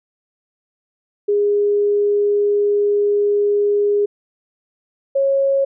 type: tone pair in turn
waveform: sine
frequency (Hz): 410.4 / 547.8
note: G#4 / C#5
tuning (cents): -21 / -21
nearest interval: perfect fourth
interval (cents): 500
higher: second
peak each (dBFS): -13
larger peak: neither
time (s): 1.28-4.06 / 5.15-5.65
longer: first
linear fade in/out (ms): 10
effects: none